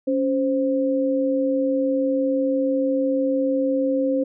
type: tone pair together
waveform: sine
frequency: 277.2 / 523.3 Hz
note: C#4 / C5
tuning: 0 / 0 cents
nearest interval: major seventh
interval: 1100 cents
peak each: -21 dBFS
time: 0.07-4.24 s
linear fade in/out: 10 ms
effects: none